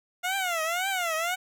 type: tone with vibrato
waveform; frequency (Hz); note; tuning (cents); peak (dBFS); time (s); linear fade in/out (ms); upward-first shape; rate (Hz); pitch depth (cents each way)
15% pulse; 705; F5; +16; -20; 0.23-1.36; 20; triangle; 1.9; 210
effects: none